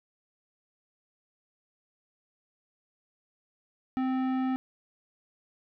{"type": "tone with tanh clipping", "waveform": "sine", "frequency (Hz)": 260, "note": "C4", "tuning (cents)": -11, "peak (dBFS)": -28, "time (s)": [3.97, 4.56], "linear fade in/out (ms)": 0, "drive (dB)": 15, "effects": []}